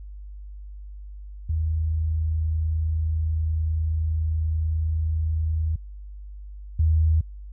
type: tone pair in turn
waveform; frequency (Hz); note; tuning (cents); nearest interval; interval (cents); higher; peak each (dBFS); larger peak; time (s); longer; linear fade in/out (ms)
sine; 79.5 / 79.5; D#2 / D#2; +38 / +38; unison; 0; neither; -21 / -16; second; 1.49-5.76 / 6.79-7.21; first; 5
effects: added 50 Hz sine -36 dBFS peak until 7.52 s